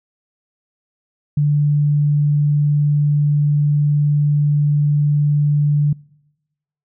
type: tone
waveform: sine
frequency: 146.8 Hz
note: D3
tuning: in tune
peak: -12 dBFS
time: 1.37-5.93 s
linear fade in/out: 5 ms
effects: noise-tail reverb RT60 1.0 s tail -26 dB re dry